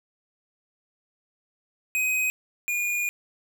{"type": "tone pair in turn", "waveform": "square", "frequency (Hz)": [2515, 2434], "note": ["D#7", "D#7"], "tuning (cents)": [18, -39], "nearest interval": "minor second", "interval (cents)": 57, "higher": "first", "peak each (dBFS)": [-23, -25], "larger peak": "first", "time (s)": [[1.95, 2.3], [2.68, 3.09]], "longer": "second", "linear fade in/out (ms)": 0, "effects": []}